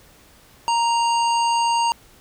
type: harmonic tone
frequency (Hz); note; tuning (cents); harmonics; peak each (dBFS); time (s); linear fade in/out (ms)
932.3; A#5; 0; 1 / 3 / 5 / 7 / 9; -17 / -27 / -31 / -34 / -36; 0.68-1.92; 0
effects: pink hiss -51 dBFS RMS until 2.2 s